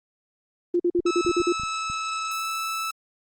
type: tone bursts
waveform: sine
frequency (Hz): 349.6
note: F4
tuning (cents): +2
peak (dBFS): -18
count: 8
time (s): 0.74-1.525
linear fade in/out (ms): 5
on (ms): 57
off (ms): 47
type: clicks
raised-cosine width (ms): 5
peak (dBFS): -27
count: 7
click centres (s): 0.992 / 1.25 / 1.294 / 1.402 / 1.598 / 1.635 / 1.9
type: tone with pitch glide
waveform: sawtooth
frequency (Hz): 1304 to 1312.3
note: E6 to E6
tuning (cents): -19 to -8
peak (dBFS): -23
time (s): 1.06-2.91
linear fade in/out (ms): 5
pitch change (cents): +11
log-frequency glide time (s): 2.26-2.48
effects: Opus 24 kbps